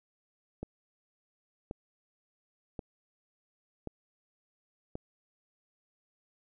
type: click train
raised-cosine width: 2 ms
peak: -24 dBFS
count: 5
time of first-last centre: 0.63-4.954 s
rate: 0.925 Hz
effects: none

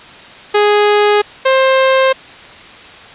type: tone pair in turn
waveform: sawtooth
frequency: 415.3 / 528.6 Hz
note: G#4 / C5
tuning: 0 / +18 cents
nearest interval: major third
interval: 418 cents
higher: second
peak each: -4 dBFS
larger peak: neither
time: 0.54-1.22 / 1.45-2.13 s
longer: neither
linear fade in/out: 10 ms
effects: white hiss -35 dBFS RMS until 3.14 s + resampled to 8000 Hz

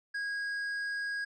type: tone with tanh clipping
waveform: triangle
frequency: 1643 Hz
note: G#6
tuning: 19 cents flat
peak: -34 dBFS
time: 0.14-1.25 s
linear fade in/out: 10 ms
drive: 12 dB
effects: low-pass 8000 Hz 12 dB/octave

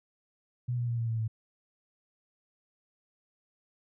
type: tone with pitch steps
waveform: sine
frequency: 122.8 / 120.34 / 117.93 / 115.57 / 113.26 / 110.99 Hz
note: B2 / B2 / A#2 / A#2 / A#2 / A2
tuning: -9 / -44 / +21 / -14 / -49 / +16 cents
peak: -28 dBFS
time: 0.68-1.28 s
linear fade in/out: 10 ms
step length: 100 ms
effects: none

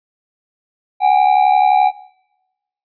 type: ring-modulated tone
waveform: triangle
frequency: 784 Hz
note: G5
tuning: in tune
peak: -4 dBFS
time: 1-1.92 s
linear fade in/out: 50 ms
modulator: 35.8 Hz
effects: noise-tail reverb RT60 1.0 s tail -24 dB re dry + resampled to 11025 Hz

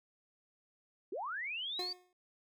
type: linear sweep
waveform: sine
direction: up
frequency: 315.7 to 4699 Hz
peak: -37 dBFS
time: 1.12-1.93 s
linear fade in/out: 5 ms
type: tone with exponential decay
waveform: 25% pulse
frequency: 361.7 Hz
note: F#4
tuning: 39 cents flat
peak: -33 dBFS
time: 1.79-2.13 s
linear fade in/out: 2 ms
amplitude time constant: 72 ms
effects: none

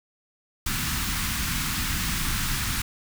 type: band-stop noise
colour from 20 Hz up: pink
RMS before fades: -27 dBFS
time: 0.66-2.82 s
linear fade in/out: 5 ms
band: 250 to 1100 Hz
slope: 24 dB/octave
effects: none

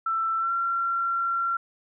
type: tone with pitch glide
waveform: sine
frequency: 1333 to 1367.3 Hz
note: E6 to F6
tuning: +19 to -37 cents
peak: -23 dBFS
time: 0.06-1.57 s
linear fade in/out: 5 ms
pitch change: +44 cents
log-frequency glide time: 0.38-0.52 s
effects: none

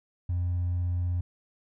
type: tone with hard clipping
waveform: triangle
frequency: 88.4 Hz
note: F2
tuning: 22 cents sharp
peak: -25 dBFS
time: 0.29-1.21 s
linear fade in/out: 5 ms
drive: 2 dB
effects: none

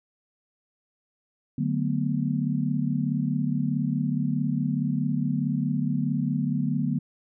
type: chord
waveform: sine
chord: B minor seventh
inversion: first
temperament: just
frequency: 148.16 / 185.21 / 222.2 / 246.9 Hz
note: D3 / F#3 / A3 / B3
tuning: +16 / +2 / +17 / 0 cents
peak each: -27 / -30 / -30 / -28 dBFS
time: 1.58-6.99 s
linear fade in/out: 5 ms
effects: none

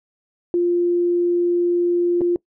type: tone with dropouts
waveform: sine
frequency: 349.2 Hz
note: F4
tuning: in tune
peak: -15 dBFS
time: 0.54-2.36 s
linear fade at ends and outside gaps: 1 ms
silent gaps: 2.209-2.215 s
effects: noise-tail reverb RT60 0.1 s tail -23 dB re dry

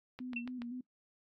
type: click train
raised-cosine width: 0.3 ms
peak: -30 dBFS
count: 4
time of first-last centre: 0.19-0.619 s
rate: 6.99 Hz
type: tone with vibrato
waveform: sine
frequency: 245 Hz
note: B3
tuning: 14 cents flat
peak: -39 dBFS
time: 0.2-0.81 s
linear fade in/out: 5 ms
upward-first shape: square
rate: 3.9 Hz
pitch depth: 49 cents each way
type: tone with exponential decay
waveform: sine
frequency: 2695 Hz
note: E7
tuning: 38 cents sharp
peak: -32 dBFS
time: 0.36-0.46 s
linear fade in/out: 5 ms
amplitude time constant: 20 ms
effects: noise-tail reverb RT60 0.1 s tail -20 dB re dry + MP3 96 kbps

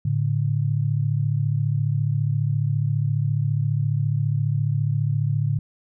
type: tone pair together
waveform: sine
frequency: 110 / 144.63 Hz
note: A2 / D3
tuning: 0 / -26 cents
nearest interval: perfect fourth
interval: 474 cents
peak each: -22 dBFS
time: 0.05-5.59 s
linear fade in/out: 5 ms
effects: none

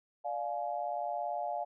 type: chord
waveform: sine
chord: D diminished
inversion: none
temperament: just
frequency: 587.3 / 704.8 / 845.8 Hz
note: D5 / F5 / Ab5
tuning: 0 / +16 / +31 cents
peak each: -39 / -35 / -39 dBFS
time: 0.24-1.65 s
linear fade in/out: 20 ms
effects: none

